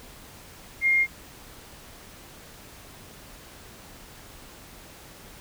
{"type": "tone", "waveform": "sine", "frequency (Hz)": 2125, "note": "C7", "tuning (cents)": 26, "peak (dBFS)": -18, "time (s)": [0.81, 1.07], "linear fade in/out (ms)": 50, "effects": ["pink hiss -47 dBFS RMS until 5.4 s"]}